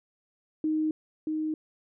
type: tone pair in turn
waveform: sine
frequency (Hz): 311.1 / 311.1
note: D#4 / D#4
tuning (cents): 0 / 0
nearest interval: unison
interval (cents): 0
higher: neither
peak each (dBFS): -24 / -27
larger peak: first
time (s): 0.64-0.91 / 1.27-1.54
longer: neither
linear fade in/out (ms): 2
effects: none